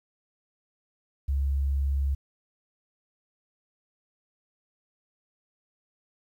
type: tone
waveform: sine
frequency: 69.1 Hz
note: C#2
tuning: 5 cents flat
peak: -23 dBFS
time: 1.28-2.15 s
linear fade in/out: 10 ms
effects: 10-bit